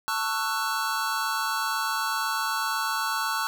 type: chord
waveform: square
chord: F# minor seventh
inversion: first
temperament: just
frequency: 888 / 1110 / 1332 / 1480 Hz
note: A5 / C#6 / E6 / F#6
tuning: +16 / +2 / +18 / 0 cents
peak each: -32 dBFS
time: 0.08-3.47 s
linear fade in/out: 0 ms
effects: none